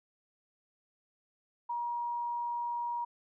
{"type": "tone", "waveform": "sine", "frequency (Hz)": 952, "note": "A#5", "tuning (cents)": 36, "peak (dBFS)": -32, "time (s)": [1.69, 3.05], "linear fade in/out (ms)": 10, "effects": []}